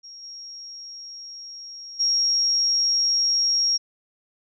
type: tone with level steps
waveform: sine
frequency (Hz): 5588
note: F8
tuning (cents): 0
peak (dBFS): -39 / -36 / -18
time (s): 0.03-3.78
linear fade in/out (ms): 20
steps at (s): 0.22 / 1.99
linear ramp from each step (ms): 20
effects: none